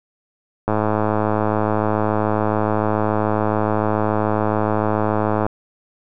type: click train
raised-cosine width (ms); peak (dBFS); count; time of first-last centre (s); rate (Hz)
1; -5; 513; 0.68-5.465; 107
effects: none